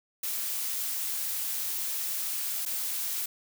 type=noise with dropouts; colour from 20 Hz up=blue; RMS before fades=-32 dBFS; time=0.23-3.26 s; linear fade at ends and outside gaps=5 ms; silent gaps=2.653-2.66 s; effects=none